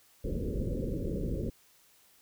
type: low-pass noise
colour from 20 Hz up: pink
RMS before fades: -33 dBFS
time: 0.24-1.5 s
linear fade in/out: 10 ms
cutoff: 550 Hz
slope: 96 dB/octave
effects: white hiss -63 dBFS RMS until 2.21 s